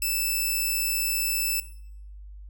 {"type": "tone", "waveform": "5% pulse", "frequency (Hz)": 2635, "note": "E7", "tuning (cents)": -1, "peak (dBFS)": -15, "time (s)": [0.02, 1.6], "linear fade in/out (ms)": 2, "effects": ["noise-tail reverb RT60 0.7 s tail -19 dB re dry", "added 50 Hz sine -40 dBFS peak until 2.49 s"]}